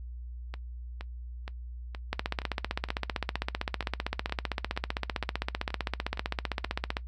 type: two click trains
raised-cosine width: 0.3 ms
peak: -23 / -13 dBFS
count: 14 / 76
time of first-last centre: 0.54-6.643 / 2.13-6.969 s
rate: 2.13 / 15.5 Hz
effects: noise-tail reverb RT60 0.1 s tail -19 dB re dry + added 60 Hz sine -38 dBFS peak until 7.07 s